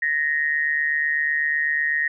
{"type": "tone with amplitude modulation", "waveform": "sine", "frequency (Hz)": 1863, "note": "A#6", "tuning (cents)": -2, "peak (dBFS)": -16, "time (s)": [0.02, 2.08], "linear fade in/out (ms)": 5, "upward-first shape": "sine", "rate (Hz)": 148, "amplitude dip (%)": 70, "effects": []}